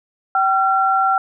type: tone pair together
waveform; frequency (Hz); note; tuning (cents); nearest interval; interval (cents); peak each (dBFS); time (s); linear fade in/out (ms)
sine; 771.5 / 1364; G5 / F6; -28 / -41; minor seventh; 987; -16; 0.35-1.18; 2
effects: none